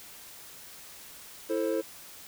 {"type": "chord", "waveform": "triangle", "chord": "A minor", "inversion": "second", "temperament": "just", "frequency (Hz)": [330, 440, 528], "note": ["E4", "A4", "C5"], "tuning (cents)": [2, 0, 16], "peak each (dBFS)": -29, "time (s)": [1.49, 1.82], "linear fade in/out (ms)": 20, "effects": ["white hiss -48 dBFS RMS until 2.27 s"]}